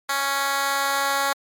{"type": "tone with high-pass filter sweep", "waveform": "10% pulse", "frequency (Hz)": 277.2, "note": "C#4", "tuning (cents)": 0, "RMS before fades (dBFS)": -23, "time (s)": [0.09, 1.33], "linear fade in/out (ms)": 5, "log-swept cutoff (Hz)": [1100, 720], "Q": 0.85, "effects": ["MP3 96 kbps"]}